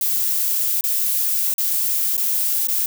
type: noise with dropouts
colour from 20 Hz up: violet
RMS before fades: -20 dBFS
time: 0.01-2.86 s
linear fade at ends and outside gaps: 2 ms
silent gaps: 0.81-0.839 / 1.54-1.581 / 2.169-2.177 / 2.672-2.684 s
effects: none